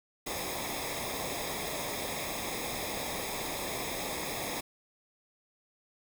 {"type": "noise with comb filter", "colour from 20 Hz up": "pink", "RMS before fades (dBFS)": -36, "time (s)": [0.26, 4.61], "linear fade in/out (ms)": 10, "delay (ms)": 0.68, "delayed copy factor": -0.75, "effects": []}